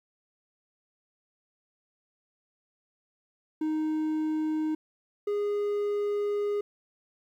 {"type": "tone pair in turn", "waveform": "triangle", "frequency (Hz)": [311.1, 411.4], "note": ["D#4", "G#4"], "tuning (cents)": [0, -16], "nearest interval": "perfect fourth", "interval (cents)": 484, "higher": "second", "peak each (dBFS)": -24, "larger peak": "neither", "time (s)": [[3.61, 4.75], [5.27, 6.61]], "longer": "second", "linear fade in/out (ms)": 5, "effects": ["11-bit"]}